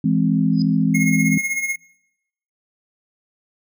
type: chord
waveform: sine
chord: E augmented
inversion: none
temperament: equal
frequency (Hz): 164.81 / 207.7 / 261.6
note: E3 / G#3 / B#3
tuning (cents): 0 / 0 / 0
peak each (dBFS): -19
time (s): 0.04-1.38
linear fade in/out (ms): 5
type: tone with exponential growth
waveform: sine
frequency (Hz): 4984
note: D#8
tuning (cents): +2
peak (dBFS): -26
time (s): 0.52-0.62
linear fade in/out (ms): 1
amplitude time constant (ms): 21
type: tone with tremolo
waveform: square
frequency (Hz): 2156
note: C#7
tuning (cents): -49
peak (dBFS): -19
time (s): 0.94-1.76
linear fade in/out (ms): 10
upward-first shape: sine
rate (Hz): 16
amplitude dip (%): 65
effects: noise-tail reverb RT60 0.8 s tail -21 dB re dry